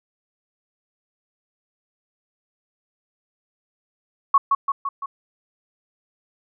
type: tone with echo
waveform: sine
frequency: 1108.7 Hz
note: C#6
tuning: in tune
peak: -10 dBFS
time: 4.34-4.38 s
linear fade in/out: 5 ms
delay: 170 ms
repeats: 4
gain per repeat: -4 dB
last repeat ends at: 5.06 s
effects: none